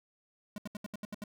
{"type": "tone bursts", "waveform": "square", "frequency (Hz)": 207.7, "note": "G#3", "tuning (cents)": 0, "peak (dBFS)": -38, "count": 8, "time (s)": [0.56, 1.239], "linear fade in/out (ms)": 2, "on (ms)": 21, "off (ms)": 73, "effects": []}